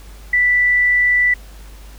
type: tone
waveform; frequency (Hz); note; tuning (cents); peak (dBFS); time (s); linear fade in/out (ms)
sine; 1973; B6; -2; -11; 0.33-1.34; 5
effects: added 50 Hz sine -35 dBFS peak until 1.98 s + pink hiss -45 dBFS RMS until 1.98 s